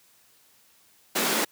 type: high-pass noise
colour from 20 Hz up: pink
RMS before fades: -25 dBFS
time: 1.15-1.45 s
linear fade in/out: 10 ms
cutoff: 200 Hz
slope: 48 dB/octave
effects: white hiss -60 dBFS RMS until 1.51 s + high-pass 60 Hz 12 dB/octave